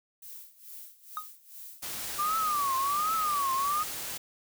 violet noise with tremolo, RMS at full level -44 dBFS, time 0.22-2.42 s, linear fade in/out 5 ms, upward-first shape sine, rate 2.3 Hz, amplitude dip 85%
triangle tone with exponential decay, 1244.5 Hz, D#6, in tune, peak -26 dBFS, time 1.17-1.28 s, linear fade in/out 1 ms, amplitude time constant 22 ms
white noise, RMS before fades -37 dBFS, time 1.82-4.18 s, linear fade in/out 10 ms
sine tone with vibrato, 1174.7 Hz, D6, in tune, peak -26 dBFS, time 2.18-3.84 s, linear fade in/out 20 ms, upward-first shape triangle, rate 1.3 Hz, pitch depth 200 cents each way
effects none

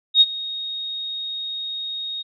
sine tone with ADSR envelope, 3735 Hz, A#7, 3 cents sharp, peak -7 dBFS, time 0.14-2.23 s, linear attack 70 ms, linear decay 38 ms, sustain -19 dB, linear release 22 ms, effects none

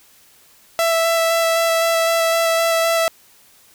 sawtooth tone with vibrato, 662 Hz, E5, 7 cents sharp, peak -11 dBFS, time 0.79-3.08 s, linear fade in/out 0 ms, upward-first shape square, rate 3.9 Hz, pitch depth 9 cents each way, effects white hiss -51 dBFS RMS until 3.74 s

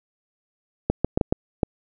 clicks, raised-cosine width 2 ms, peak -5 dBFS, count 6, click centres 0.9 / 1.046 / 1.175 / 1.212 / 1.325 / 1.632 s, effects none

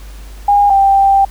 sine tone pair in turn, 813 / 786.2 Hz, G#5 / G5, -37 / +5 cents, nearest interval minor second, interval 58 cents, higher first, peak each -6 dBFS, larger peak neither, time 0.48-0.7 / 0.7-1.25 s, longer second, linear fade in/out 5 ms, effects added 50 Hz sine -29 dBFS peak until 1.3 s + pink hiss -41 dBFS RMS until 1.3 s

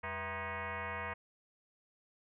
sine tone with frequency modulation, 486.1 Hz, B4, 28 cents flat, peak -37 dBFS, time 0.03-1.14 s, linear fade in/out 10 ms, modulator 286 Hz, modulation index 6.5, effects none

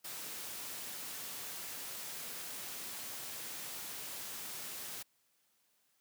white noise, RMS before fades -44 dBFS, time 0.04-5.03 s, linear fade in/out 10 ms, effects white hiss -75 dBFS RMS until 6 s + high-pass 100 Hz 12 dB/octave

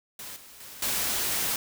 white noise with level steps, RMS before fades -40 / -49 / -44 / -28 dBFS, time 0.19-1.56 s, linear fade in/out 2 ms, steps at 0.36 / 0.6 / 0.82 s, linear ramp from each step 5 ms, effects none

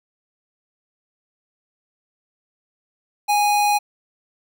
square tone, 827 Hz, G#5, 8 cents flat, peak -16 dBFS, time 3.28-3.79 s, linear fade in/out 20 ms, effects none

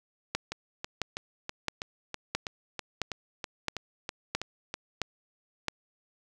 two click trains, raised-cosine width 0.2 ms, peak -11 / -17 dBFS, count 9 / 14, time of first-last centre 0.35-5.683 / 0.52-4.741 s, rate 1.5 / 3.08 Hz, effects none

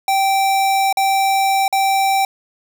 square tone with dropouts, 779 Hz, G5, 11 cents flat, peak -14 dBFS, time 0.08-2.25 s, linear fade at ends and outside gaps 2 ms, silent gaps 0.927-0.971 / 1.68-1.726 s, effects none

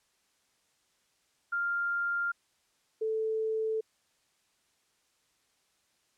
sine tone pair in turn, 1396.9 / 440 Hz, F6 / A4, 0 / 0 cents, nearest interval octave + minor sixth, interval 2000 cents, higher first, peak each -28 dBFS, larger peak neither, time 1.52-2.32 / 3.01-3.81 s, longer neither, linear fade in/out 10 ms, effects white hiss -72 dBFS RMS until 6.17 s + low-pass 9000 Hz 12 dB/octave

